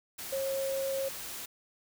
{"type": "tone in noise", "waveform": "sine", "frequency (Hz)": 541, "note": "C#5", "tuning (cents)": -42, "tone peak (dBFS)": -30, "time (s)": [0.32, 1.09], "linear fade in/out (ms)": 10, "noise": "white", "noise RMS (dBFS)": -41, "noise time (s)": [0.18, 1.46], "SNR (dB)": 8, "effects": []}